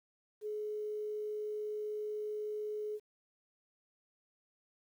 sine tone with quantisation, 423.5 Hz, G#4, 34 cents sharp, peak -36 dBFS, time 0.41-3 s, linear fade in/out 50 ms, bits 11, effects none

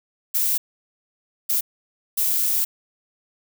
violet noise bursts at uneven times, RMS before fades -21 dBFS, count 3, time 0.34-0.58 / 1.49-1.61 / 2.17-2.65 s, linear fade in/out 10 ms, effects none

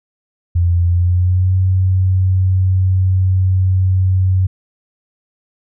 sine tone with pitch glide, 86.7 to 93.46 Hz, F2 to F#2, -12 to +18 cents, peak -10 dBFS, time 0.55-4.47 s, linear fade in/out 10 ms, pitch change +130 cents, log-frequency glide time 0.86-1.55 s, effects none

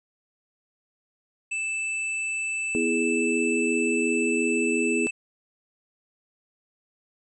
square tone, 2637 Hz, E7, in tune, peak -27 dBFS, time 1.51-5.11 s, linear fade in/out 10 ms
sine chord, E major, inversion second, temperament equal, 246.9 / 329.6 / 415.3 Hz, B3 / E4 / G#4, 0 / 0 / 0 cents, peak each -27 dBFS, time 2.75-5.07 s, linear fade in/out 0 ms
effects resampled to 24000 Hz

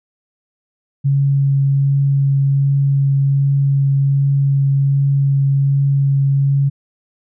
sine tone with vibrato, 138.6 Hz, C#3, in tune, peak -11 dBFS, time 1.04-6.7 s, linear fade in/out 20 ms, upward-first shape triangle, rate 1.3 Hz, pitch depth 9 cents each way, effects none

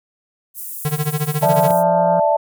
pink high-pass noise, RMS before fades -30 dBFS, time 0.54-1.84 s, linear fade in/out 50 ms, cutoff 10000 Hz, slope 24 dB/octave
square tone with tremolo, 150.2 Hz, D3, 39 cents sharp, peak -16 dBFS, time 0.85-1.71 s, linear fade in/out 0 ms, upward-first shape sine, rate 14 Hz, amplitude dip 90%
sine chord, D suspended second, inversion none, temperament just, 587.3 / 660.7 / 881 Hz, D5 / E5 / A5, 0 / +4 / +2 cents, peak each -17 dBFS, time 1.42-2.37 s, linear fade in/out 10 ms
harmonic tone, 174.61 Hz, F3, in tune, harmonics 1 / 3 / 4 / 5 / 6 / 7 / 8 / 9, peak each -22 / -32 / -34 / -36 / -38 / -39 / -40 / -41 dBFS, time 1.44-2.2 s, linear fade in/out 5 ms
effects none

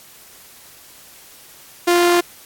sawtooth tone, 349.2 Hz, F4, in tune, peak -8 dBFS, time 1.87-2.21 s, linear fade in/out 10 ms, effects white hiss -44 dBFS RMS until 2.45 s + AAC 64 kbps

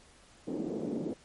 white band-pass noise, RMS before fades -35 dBFS, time 0.47-1.14 s, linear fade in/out 10 ms, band 190 to 410 Hz, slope 24 dB/octave, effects pink hiss -59 dBFS RMS until 1.24 s + MP3 48 kbps

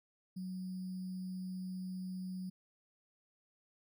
sine tone with sample-and-hold, 185 Hz, F#3, in tune, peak -39 dBFS, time 0.36-2.5 s, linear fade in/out 10 ms, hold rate 4900 Hz, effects none

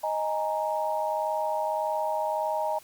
sine chord, D# suspended fourth, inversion none, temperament equal, 622.3 / 830.6 / 932.3 Hz, D#5 / G#5 / A#5, 0 / 0 / 0 cents, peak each -29 / -31 / -30 dBFS, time 0.03-2.79 s, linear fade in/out 10 ms, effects white hiss -53 dBFS RMS until 2.83 s + Opus 48 kbps

